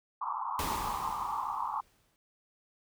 white band-pass noise, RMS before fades -35 dBFS, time 0.21-1.81 s, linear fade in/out 10 ms, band 810 to 1200 Hz, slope 96 dB/octave
pink noise with exponential decay, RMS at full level -34 dBFS, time 0.59-2.16 s, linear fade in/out 0 ms, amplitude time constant 340 ms
effects none

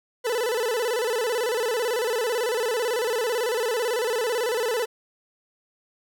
40% pulse tone with vibrato, 466.7 Hz, A#4, 2 cents sharp, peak -22 dBFS, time 0.24-4.86 s, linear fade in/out 20 ms, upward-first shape square, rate 18 Hz, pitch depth 110 cents each way, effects none

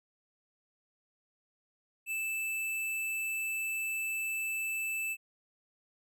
square tone, 2637 Hz, E7, in tune, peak -33 dBFS, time 2.06-5.17 s, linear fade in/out 50 ms, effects none

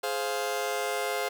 sawtooth chord, F minor, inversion first, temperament just, 419.1 / 523.8 / 698.5 Hz, Ab4 / C5 / F5, +16 / +2 / 0 cents, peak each -29 dBFS, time 0.03-1.29 s, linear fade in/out 10 ms, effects none

